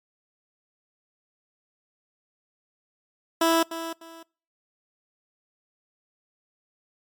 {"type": "tone with echo", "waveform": "15% pulse", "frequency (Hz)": 329.6, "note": "E4", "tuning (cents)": 0, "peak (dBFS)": -12, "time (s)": [3.41, 3.63], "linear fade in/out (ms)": 5, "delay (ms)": 300, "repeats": 2, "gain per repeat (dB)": -12, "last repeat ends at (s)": 4.23, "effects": ["noise-tail reverb RT60 0.4 s tail -26 dB re dry", "MP3 96 kbps"]}